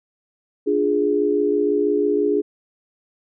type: chord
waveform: sine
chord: D diminished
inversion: none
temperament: equal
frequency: 293.7 / 349.2 / 415.3 Hz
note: D4 / F4 / Ab4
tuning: 0 / 0 / 0 cents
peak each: -22 / -24 / -18 dBFS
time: 0.66-2.42 s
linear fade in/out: 20 ms
effects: none